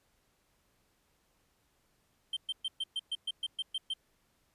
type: tone bursts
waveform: triangle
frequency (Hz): 3136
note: G7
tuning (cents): 0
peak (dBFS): -30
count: 11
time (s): 2.33-3.937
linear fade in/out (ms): 5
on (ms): 37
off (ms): 120
effects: pink hiss -73 dBFS RMS until 4.54 s + resampled to 32000 Hz